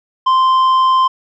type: tone with tanh clipping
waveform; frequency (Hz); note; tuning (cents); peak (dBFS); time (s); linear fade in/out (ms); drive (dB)
triangle; 1042; C6; -7; -10; 0.26-1.08; 10; 10
effects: none